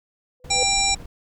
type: tone with exponential growth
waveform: sine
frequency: 501 Hz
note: B4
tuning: 25 cents sharp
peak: -20 dBFS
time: 0.4-0.63 s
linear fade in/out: 1 ms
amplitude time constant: 49 ms
type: noise with tremolo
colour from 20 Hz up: brown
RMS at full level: -34 dBFS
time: 0.44-1.06 s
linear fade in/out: 5 ms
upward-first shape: sine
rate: 18 Hz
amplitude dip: 35%
type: harmonic tone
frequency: 789 Hz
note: G5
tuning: 11 cents sharp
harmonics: 1 / 3 / 5 / 7 / 9 / 10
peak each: -25 / -25 / -25 / -25 / -25 / -25 dBFS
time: 0.5-0.95 s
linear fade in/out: 10 ms
effects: none